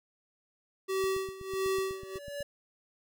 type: tone with tremolo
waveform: square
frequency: 383 Hz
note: G4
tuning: 40 cents flat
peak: -28 dBFS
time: 0.88-2.19 s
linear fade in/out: 20 ms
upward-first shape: sine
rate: 1.5 Hz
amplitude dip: 85%
type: click train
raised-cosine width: 5 ms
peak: -35 dBFS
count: 12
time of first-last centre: 1.04-2.406 s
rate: 8.05 Hz
type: tone with exponential growth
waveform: square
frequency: 573 Hz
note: D5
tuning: 43 cents flat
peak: -34 dBFS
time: 1.69-2.43 s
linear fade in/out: 5 ms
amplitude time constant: 160 ms
effects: none